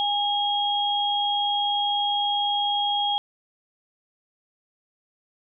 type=tone pair together; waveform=sine; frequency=819 / 3276 Hz; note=G#5 / G#7; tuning=-24 / -24 cents; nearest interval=2 octaves; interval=2400 cents; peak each=-24 dBFS; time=0-3.18 s; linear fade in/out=0 ms; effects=none